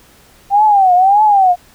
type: tone with vibrato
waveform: sine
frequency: 784 Hz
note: G5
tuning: in tune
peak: -6 dBFS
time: 0.5-1.56 s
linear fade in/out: 50 ms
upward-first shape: triangle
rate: 1.7 Hz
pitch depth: 180 cents each way
effects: pink hiss -46 dBFS RMS until 1.74 s